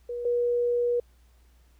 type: tone pair in turn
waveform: sine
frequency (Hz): 481.7 / 481.7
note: B4 / B4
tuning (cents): -43 / -43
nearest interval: unison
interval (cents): 0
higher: neither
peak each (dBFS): -30 / -22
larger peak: second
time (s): 0.09-0.25 / 0.25-1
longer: second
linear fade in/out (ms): 5
effects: added 60 Hz sine -56 dBFS peak until 1.79 s + pink hiss -67 dBFS RMS until 1.79 s

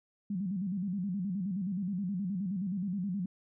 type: tone with vibrato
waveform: sine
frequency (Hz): 190.1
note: F#3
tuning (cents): +47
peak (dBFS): -31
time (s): 0.3-3.26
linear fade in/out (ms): 5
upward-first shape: square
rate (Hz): 9.5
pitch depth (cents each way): 120
effects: none

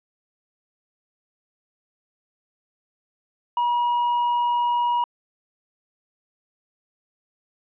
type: tone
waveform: triangle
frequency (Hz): 961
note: B5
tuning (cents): -48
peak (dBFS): -17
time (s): 3.57-5.04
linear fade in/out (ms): 2
effects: resampled to 8000 Hz

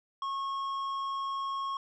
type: tone with tanh clipping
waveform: triangle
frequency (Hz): 1092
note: C#6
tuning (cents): -26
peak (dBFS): -33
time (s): 0.22-1.77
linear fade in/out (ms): 2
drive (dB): 12
effects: none

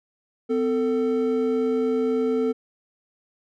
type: tone pair together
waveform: triangle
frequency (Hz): 254.6 / 445.5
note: C4 / A4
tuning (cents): -47 / +22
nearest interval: minor seventh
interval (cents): 969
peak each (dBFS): -22 / -20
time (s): 0.49-2.53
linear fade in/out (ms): 20
effects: none

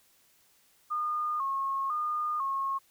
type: tone with vibrato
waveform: sine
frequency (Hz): 1151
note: D6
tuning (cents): -35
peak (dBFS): -28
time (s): 0.9-2.79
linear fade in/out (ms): 20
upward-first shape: square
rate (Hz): 1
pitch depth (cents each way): 99
effects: white hiss -65 dBFS RMS until 2.9 s

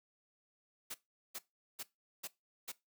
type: noise bursts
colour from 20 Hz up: white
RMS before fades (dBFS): -43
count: 5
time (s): 0.9-2.72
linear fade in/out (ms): 10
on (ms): 44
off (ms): 400
effects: noise-tail reverb RT60 0.2 s tail -19 dB re dry + high-pass 200 Hz 12 dB/octave

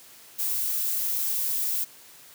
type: noise with high-pass filter sweep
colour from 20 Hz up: violet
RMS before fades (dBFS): -27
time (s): 0.38-1.85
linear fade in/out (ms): 20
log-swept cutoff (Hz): 660 to 240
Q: 4.3
effects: white hiss -50 dBFS RMS until 2.34 s + high-pass 100 Hz 12 dB/octave

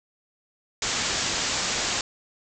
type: low-pass noise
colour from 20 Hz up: white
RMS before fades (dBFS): -27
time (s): 0.82-2.01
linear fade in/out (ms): 2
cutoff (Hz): 7600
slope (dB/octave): 96
effects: none

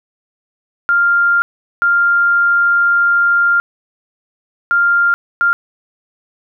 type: tone bursts at uneven times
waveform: sine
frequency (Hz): 1396.9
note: F6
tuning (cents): 0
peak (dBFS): -9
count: 4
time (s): 0.89-1.42 / 1.82-3.6 / 4.71-5.14 / 5.41-5.53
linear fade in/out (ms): 0
effects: none

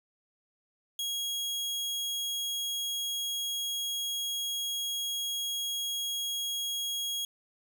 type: tone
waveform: sawtooth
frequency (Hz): 3300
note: G#7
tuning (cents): -12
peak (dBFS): -28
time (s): 0.99-7.25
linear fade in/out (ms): 2
effects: none

